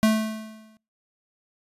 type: tone with exponential decay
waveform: square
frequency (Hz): 218.2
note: A3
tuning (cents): -14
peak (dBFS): -15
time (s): 0.03-0.77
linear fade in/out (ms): 0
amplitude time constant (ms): 160
effects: noise-tail reverb RT60 0.3 s tail -26 dB re dry + resampled to 32000 Hz